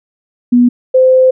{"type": "tone pair in turn", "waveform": "sine", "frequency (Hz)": [243.8, 516.6], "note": ["B3", "C5"], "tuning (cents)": [-22, -22], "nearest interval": "octave + minor second", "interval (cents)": 1300, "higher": "second", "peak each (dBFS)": -4, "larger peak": "neither", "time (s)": [[0.52, 0.69], [0.94, 1.31]], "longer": "second", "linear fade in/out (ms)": 10, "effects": []}